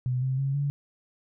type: tone with pitch steps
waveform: sine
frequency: 126.1 / 131.3 / 136.72 / 142.36 Hz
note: B2 / C3 / C#3 / C#3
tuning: +36 / +6 / -24 / +46 cents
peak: -24 dBFS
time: 0.06-0.7 s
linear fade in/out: 0 ms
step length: 160 ms
effects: none